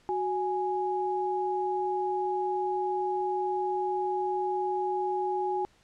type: tone pair together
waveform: sine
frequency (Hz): 370.3 / 831.3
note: F#4 / G#5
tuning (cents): +1 / +1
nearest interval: octave + major second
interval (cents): 1400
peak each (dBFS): -30 / -29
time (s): 0.09-5.65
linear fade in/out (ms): 0
effects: pink hiss -63 dBFS RMS until 5.83 s + low-pass 7000 Hz 12 dB/octave